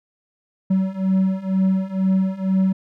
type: beating tone pair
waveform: triangle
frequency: 188.7 / 190.8 Hz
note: F#3 / G3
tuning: +34 / -47 cents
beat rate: 2.1 Hz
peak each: -19 / -17 dBFS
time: 0.7-2.73 s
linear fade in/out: 10 ms
effects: none